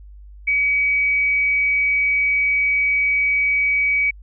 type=tone with amplitude modulation; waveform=sine; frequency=2270 Hz; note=C#7; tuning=41 cents sharp; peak=-14 dBFS; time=0.47-4.11 s; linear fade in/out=10 ms; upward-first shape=sine; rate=207 Hz; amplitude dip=25%; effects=added 50 Hz sine -38 dBFS peak until 4.22 s